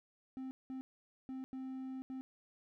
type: tone bursts at uneven times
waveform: triangle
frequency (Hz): 262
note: C4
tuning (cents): +2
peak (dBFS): -39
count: 5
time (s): 0.37-0.51 / 0.7-0.81 / 1.29-1.44 / 1.53-2.02 / 2.1-2.21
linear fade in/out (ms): 0
effects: none